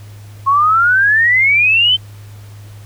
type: exponential sweep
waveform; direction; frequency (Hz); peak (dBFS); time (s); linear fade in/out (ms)
sine; up; 1077 to 3115; -8; 0.46-1.97; 20
effects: added 103 Hz sine -32 dBFS peak until 2.85 s + pink hiss -45 dBFS RMS until 2.85 s